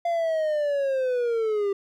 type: linear sweep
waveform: triangle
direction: down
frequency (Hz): 692 to 392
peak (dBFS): -20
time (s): 0.05-1.73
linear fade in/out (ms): 5
effects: none